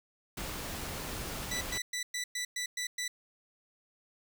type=noise; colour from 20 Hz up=pink; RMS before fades=-39 dBFS; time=0.37-1.78 s; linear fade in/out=5 ms
type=tone bursts; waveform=15% pulse; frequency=1975.5 Hz; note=B6; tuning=in tune; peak=-27 dBFS; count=8; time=1.51-3.08 s; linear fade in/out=5 ms; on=100 ms; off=110 ms
effects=none